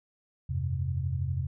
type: chord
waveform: sine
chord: F suspended second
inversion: none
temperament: equal with one note detuned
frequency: 85.76 / 98 / 130.81 Hz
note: F2 / G2 / C3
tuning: -31 / 0 / 0 cents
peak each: -31 / -35 / -31 dBFS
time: 0.49-1.47 s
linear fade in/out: 10 ms
effects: none